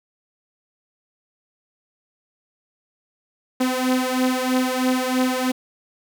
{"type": "beating tone pair", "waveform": "sawtooth", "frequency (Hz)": [254.4, 257.5], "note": ["C4", "C4"], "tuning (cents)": [-48, -28], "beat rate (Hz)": 3.1, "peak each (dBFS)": [-17, -19], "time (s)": [3.6, 5.52], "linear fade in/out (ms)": 10, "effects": ["8-bit"]}